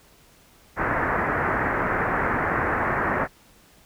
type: low-pass noise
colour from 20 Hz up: white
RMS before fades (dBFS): -24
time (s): 0.76-3.28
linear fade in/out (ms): 50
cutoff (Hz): 1900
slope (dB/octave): 48
effects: pink hiss -55 dBFS RMS until 3.85 s